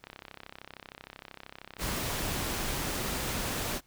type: click train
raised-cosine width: 0.3 ms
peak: -27 dBFS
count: 74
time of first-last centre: 0.04-2.252 s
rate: 33 Hz
type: noise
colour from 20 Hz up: pink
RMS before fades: -33 dBFS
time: 1.78-3.81 s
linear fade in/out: 50 ms
effects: pink hiss -66 dBFS RMS until 3.86 s